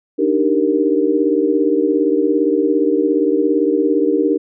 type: chord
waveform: sine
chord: Eb major seventh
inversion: third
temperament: equal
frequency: 293.7 / 311.1 / 392 / 466.2 Hz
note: D4 / Eb4 / G4 / Bb4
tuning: 0 / 0 / 0 / 0 cents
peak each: -18 dBFS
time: 0.18-4.38 s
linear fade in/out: 20 ms
effects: none